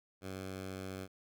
10% pulse tone, 94.8 Hz, F#2, 43 cents sharp, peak -33 dBFS, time 0.21-1.08 s, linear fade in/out 50 ms, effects none

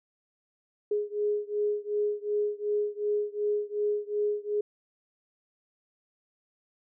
sine beating tone pair, 415.3 / 418 Hz, G#4 / G#4, 0 / +11 cents, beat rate 2.7 Hz, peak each -29 / -30 dBFS, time 0.91-4.61 s, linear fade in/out 5 ms, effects none

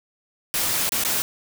white noise with dropouts, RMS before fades -23 dBFS, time 0.54-1.22 s, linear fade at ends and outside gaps 0 ms, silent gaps 0.892-0.921 / 1.037-1.049 s, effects none

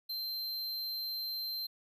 square tone, 4128 Hz, C8, 24 cents flat, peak -36 dBFS, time 0.09-1.67 s, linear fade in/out 10 ms, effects none

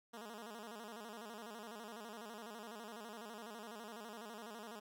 10% pulse tone with vibrato, 220.9 Hz, A3, 7 cents sharp, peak -40 dBFS, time 0.13-4.8 s, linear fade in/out 10 ms, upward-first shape square, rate 12 Hz, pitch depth 100 cents each way, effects none

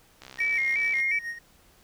click train, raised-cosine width 0.2 ms, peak -26 dBFS, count 52, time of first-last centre 0.22-1.001 s, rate 65.3 Hz
triangle tone with tremolo, 1864.7 Hz, A#6, in tune, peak -28 dBFS, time 0.38-1.39 s, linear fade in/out 10 ms, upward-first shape sine, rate 6.9 Hz, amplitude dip 70%
sine tone with vibrato, 2217 Hz, C#7, in tune, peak -23 dBFS, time 0.4-1.19 s, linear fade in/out 5 ms, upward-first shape square, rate 2.8 Hz, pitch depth 64 cents each way
effects pink hiss -59 dBFS RMS until 1.83 s

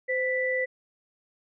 sine tone pair together, 514.3 / 1975.5 Hz, C5 / B6, -30 / 0 cents, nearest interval octave + major seventh, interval 2330 cents, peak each -27 dBFS, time 0.08-0.66 s, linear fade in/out 20 ms, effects none

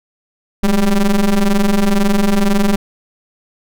square ring-modulated tone, 98 Hz, G2, in tune, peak -8 dBFS, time 0.63-2.76 s, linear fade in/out 5 ms, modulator 109 Hz, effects none

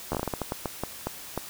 slowing click train, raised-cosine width 1 ms, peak -14 dBFS, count 14, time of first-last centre 0.12-1.377 s, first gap 12 ms, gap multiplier 1.31, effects white hiss -42 dBFS RMS until 1.49 s

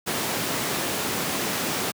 pink high-pass noise, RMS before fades -27 dBFS, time 0.06-1.92 s, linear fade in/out 20 ms, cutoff 150 Hz, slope 12 dB/octave, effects high-pass 80 Hz 12 dB/octave

